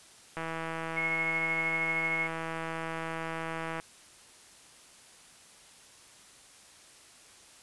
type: click train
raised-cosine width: 0.5 ms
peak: -21 dBFS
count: 560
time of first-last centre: 0.37-3.799 s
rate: 163 Hz
type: tone with tremolo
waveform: sine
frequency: 2177 Hz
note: C#7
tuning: 32 cents flat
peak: -27 dBFS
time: 0.96-2.28 s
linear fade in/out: 20 ms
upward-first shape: sine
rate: 13 Hz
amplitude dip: 35%
effects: white hiss -55 dBFS RMS until 7.62 s + resampled to 24000 Hz